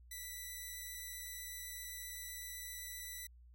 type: tone with vibrato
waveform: 5% pulse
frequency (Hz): 1975.5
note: B6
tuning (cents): 0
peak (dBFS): -35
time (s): 0.11-3.27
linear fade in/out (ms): 5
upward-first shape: sine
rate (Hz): 7.8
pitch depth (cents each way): 8
effects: added 60 Hz sine -57 dBFS peak until 3.54 s